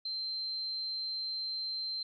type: tone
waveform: sine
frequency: 4124 Hz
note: C8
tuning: 26 cents flat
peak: -34 dBFS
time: 0.05-2.03 s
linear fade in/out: 5 ms
effects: none